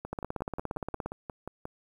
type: two click trains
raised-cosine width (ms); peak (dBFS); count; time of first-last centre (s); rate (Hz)
1; -19 / -23; 17 / 10; 0.13-1.06 / 0.05-1.654; 17.2 / 5.61
effects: 9-bit